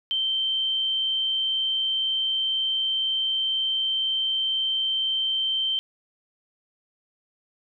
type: tone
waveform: sine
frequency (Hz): 3119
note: G7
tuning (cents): -9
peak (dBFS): -22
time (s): 0.11-5.79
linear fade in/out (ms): 0
effects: none